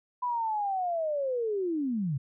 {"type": "linear sweep", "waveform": "sine", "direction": "down", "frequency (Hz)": [1000, 125.5], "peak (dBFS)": -27, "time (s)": [0.22, 2.18], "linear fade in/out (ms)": 10, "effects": []}